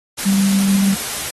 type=tone in noise; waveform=sine; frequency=196 Hz; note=G3; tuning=in tune; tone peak=-12 dBFS; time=0.25-0.95 s; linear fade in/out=20 ms; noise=white; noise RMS=-24 dBFS; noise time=0.17-1.31 s; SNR=+9 dB; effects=AAC 32 kbps